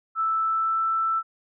sine tone with pitch glide, 1318.5 to 1326.9 Hz, E6 to E6, 0 to +11 cents, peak -21 dBFS, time 0.15-1.23 s, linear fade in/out 50 ms, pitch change +11 cents, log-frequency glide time 0.43-0.83 s, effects none

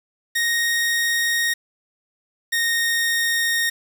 sawtooth tone pair in turn, 1864.7 / 1854.3 Hz, A#6 / A#6, 0 / -10 cents, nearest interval unison, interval 10 cents, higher first, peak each -15 dBFS, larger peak neither, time 0.35-1.54 / 2.52-3.7 s, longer first, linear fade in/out 10 ms, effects 7-bit

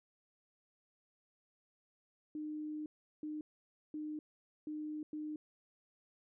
sine tone bursts at uneven times, 304.4 Hz, D#4, 38 cents flat, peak -39 dBFS, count 5, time 2.35-2.86 / 3.23-3.41 / 3.94-4.19 / 4.67-5.03 / 5.13-5.36 s, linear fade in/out 2 ms, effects none

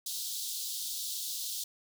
pink high-pass noise, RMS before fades -37 dBFS, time 0.06-1.64 s, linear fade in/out 5 ms, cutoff 3500 Hz, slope 48 dB/octave, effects none

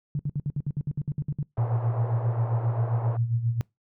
sine tone bursts, 144.4 Hz, D3, 29 cents flat, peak -24 dBFS, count 13, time 0.15-1.429 s, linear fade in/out 2 ms, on 43 ms, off 60 ms
white band-pass noise, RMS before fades -38 dBFS, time 1.57-3.17 s, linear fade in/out 2 ms, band 370 to 910 Hz, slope 24 dB/octave
sine tone with tremolo, 116.6 Hz, A#2, 1 cent sharp, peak -20 dBFS, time 1.58-3.61 s, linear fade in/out 0 ms, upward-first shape sine, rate 7.5 Hz, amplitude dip 70%
effects noise-tail reverb RT60 0.2 s tail -25 dB re dry

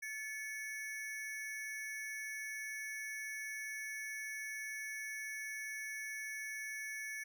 square ring-modulated tone, 1975.5 Hz, B6, in tune, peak -39 dBFS, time 0.02-7.24 s, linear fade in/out 10 ms, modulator 245 Hz, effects none

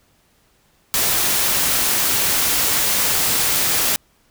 white noise, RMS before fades -18 dBFS, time 0.94-3.96 s, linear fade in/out 0 ms, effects pink hiss -59 dBFS RMS until 4.3 s

